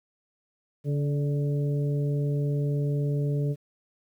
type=harmonic tone with a mistuned harmonic; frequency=143.7 Hz; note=D3; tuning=37 cents flat; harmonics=1 / 2 / 3 / 4; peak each=-24 / -36 / -34 / -41 dBFS; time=0.84-3.56 s; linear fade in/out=50 ms; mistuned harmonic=4; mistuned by=+30 cents; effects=10-bit